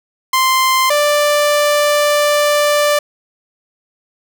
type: tone pair in turn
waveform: sawtooth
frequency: 1044 / 588.8 Hz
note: C6 / D5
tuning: -4 / +4 cents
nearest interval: minor seventh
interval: 992 cents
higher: first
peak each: -7 dBFS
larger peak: neither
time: 0.33-0.9 / 0.9-2.99 s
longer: second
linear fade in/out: 5 ms
effects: none